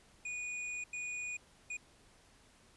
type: tone bursts at uneven times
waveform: square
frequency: 2461 Hz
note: D#7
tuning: 20 cents flat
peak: -39 dBFS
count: 3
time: 0.25-0.84 / 0.93-1.37 / 1.7-1.77 s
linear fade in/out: 5 ms
effects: pink hiss -64 dBFS RMS until 2.76 s + resampled to 24000 Hz